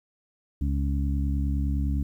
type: harmonic tone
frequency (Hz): 69.9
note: C#2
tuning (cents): +15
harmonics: 1 / 2 / 3 / 4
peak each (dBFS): -24 / -32 / -34 / -34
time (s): 0.61-2.03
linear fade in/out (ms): 5
effects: 10-bit